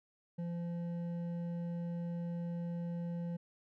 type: tone with hard clipping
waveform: sine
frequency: 171.5 Hz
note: F3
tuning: 31 cents flat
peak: -38 dBFS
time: 0.38-3.37 s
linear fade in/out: 10 ms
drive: 7 dB
effects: none